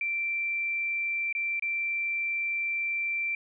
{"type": "tone with dropouts", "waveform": "sine", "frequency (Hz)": 2349, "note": "D7", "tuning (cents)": 0, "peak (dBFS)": -27, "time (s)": [0.01, 3.35], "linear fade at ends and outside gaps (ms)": 2, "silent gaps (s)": [[1.327, 1.35], [1.596, 1.623]], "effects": []}